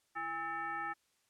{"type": "tone with frequency modulation", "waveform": "sine", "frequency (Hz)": 1300, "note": "E6", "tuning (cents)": -24, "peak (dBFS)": -36, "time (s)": [0.15, 0.94], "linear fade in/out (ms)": 20, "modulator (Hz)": 482, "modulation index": 1.3, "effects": ["white hiss -75 dBFS RMS until 1.29 s", "low-pass 10000 Hz 12 dB/octave"]}